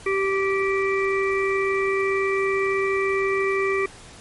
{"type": "harmonic tone", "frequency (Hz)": 389.4, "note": "G4", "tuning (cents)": -12, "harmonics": [1, 3, 5, 6], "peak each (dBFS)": [-21, -28, -29, -28], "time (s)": [0.06, 3.86], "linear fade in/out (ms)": 5, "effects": ["pink hiss -44 dBFS RMS until 4.2 s", "MP3 48 kbps"]}